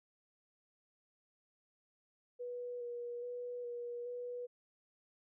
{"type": "tone with vibrato", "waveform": "sine", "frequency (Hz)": 484.3, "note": "B4", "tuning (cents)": -34, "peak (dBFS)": -40, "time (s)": [2.39, 4.47], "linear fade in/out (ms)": 20, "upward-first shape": "square", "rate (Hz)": 1.2, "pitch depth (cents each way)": 16, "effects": []}